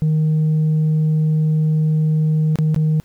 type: tone with dropouts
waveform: sine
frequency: 155.56 Hz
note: D#3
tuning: in tune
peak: -11 dBFS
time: 0.02-3 s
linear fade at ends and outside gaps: 0 ms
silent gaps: 2.557-2.587 / 2.745-2.762 s
effects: tanh soft clip ceiling -12 dBFS + pink hiss -56 dBFS RMS until 3.04 s